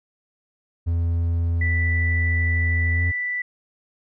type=tone with pitch glide; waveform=triangle; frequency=84.5 to 87.13 Hz; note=E2 to F2; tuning=+43 to -4 cents; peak=-17 dBFS; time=0.86-3.12 s; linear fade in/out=20 ms; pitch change=+53 cents; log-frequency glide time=2.96-3.01 s
type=tone; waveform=sine; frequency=1975.5 Hz; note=B6; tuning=in tune; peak=-23 dBFS; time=1.61-3.42 s; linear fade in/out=5 ms
effects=none